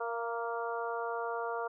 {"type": "harmonic tone with a mistuned harmonic", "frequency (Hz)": 233.1, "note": "A#3", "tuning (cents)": 0, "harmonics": [2, 3, 4, 5, 6], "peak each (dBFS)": [-37, -39, -40, -41, -42], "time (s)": [0, 1.68], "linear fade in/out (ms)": 10, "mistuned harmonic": 3, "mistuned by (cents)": -22, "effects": []}